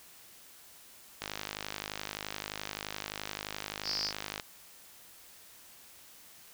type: click train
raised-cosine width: 0.2 ms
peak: -18 dBFS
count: 165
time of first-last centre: 1.22-4.398 s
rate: 51.6 Hz
type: band-pass noise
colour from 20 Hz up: pink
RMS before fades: -35 dBFS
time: 3.83-4.13 s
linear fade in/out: 50 ms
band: 4600 to 5300 Hz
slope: 96 dB/octave
effects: white hiss -55 dBFS RMS until 6.53 s